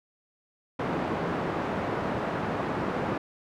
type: band-pass noise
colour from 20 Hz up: pink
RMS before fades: -30 dBFS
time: 0.79-3.18 s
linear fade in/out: 5 ms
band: 160 to 1300 Hz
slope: 12 dB/octave
effects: none